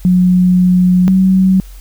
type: tone pair in turn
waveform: sine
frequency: 181.4 / 188.44 Hz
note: F#3 / F#3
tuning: -34 / +32 cents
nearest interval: minor second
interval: 66 cents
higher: second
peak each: -6 dBFS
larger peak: neither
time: 0.05-1.08 / 1.08-1.6 s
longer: first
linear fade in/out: 0 ms
effects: added 45 Hz sine -30 dBFS peak until 1.8 s + white hiss -44 dBFS RMS until 1.8 s